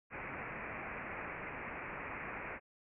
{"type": "low-pass noise", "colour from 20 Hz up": "white", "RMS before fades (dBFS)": -44, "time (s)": [0.1, 2.6], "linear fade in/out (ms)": 50, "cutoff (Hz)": 2500, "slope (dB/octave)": 96, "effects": []}